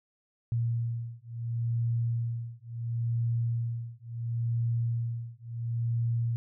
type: beating tone pair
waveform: sine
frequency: 116.54 / 117.26 Hz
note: A#2 / A#2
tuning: 0 / +11 cents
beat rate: 0.72 Hz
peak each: -31 / -31 dBFS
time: 0.52-6.36 s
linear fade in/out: 0 ms
effects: none